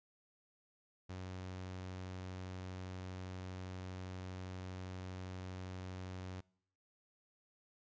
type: tone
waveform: sawtooth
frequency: 92.5 Hz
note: F#2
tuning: in tune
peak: -40 dBFS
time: 1.09-6.41 s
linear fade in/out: 10 ms
effects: noise-tail reverb RT60 0.7 s tail -25 dB re dry + resampled to 16000 Hz